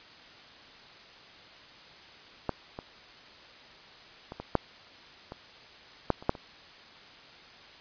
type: clicks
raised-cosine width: 1 ms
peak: -14 / -23 / -25 / -23 / -8 / -25 / -9 / -30 / -9 / -28 dBFS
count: 10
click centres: 2.493 / 2.789 / 4.321 / 4.4 / 4.553 / 5.321 / 6.103 / 6.225 / 6.294 / 6.352 s
effects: white hiss -51 dBFS RMS until 7.8 s + resampled to 11025 Hz